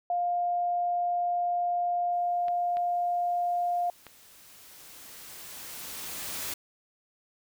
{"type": "tone", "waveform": "sine", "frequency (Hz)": 704, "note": "F5", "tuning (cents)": 14, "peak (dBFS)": -25, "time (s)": [0.1, 3.9], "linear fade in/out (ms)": 2}
{"type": "noise with exponential growth", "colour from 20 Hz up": "white", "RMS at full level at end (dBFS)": -34, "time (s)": [2.12, 6.54], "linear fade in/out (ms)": 5, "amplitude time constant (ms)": 960}
{"type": "clicks", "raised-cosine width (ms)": 0.3, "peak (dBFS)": -28, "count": 3, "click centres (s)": [2.483, 2.77, 4.067]}
{"effects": []}